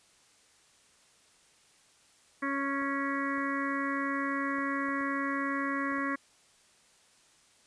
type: harmonic tone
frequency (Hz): 277.2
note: C#4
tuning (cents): 0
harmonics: 1 / 2 / 4 / 5 / 6 / 7 / 8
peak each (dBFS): -33 / -41 / -35 / -42 / -38 / -37 / -45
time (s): 2.42-6.16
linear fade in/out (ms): 10
type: clicks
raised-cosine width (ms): 1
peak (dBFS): -36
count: 7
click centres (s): 2.82 / 3.381 / 4.585 / 4.886 / 5.01 / 5.922 / 5.983
effects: white hiss -63 dBFS RMS until 7.66 s + resampled to 22050 Hz